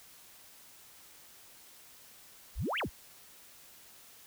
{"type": "exponential two-way sweep", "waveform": "sine", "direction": "up then down", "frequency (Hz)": [33, 3355, 33], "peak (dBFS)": -31, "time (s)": [2.55, 2.9], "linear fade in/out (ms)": 50, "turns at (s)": 2.79, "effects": ["white hiss -56 dBFS RMS until 4.26 s"]}